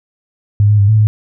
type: tone with pitch steps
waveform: sine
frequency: 103.1 / 104.9 / 100.5 / 108.9 / 106.8 Hz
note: G#2 / G#2 / G2 / A2 / G#2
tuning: -12 / +18 / +44 / -17 / +49 cents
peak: -6 dBFS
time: 0.6-1.07 s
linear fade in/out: 0 ms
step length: 94 ms
effects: none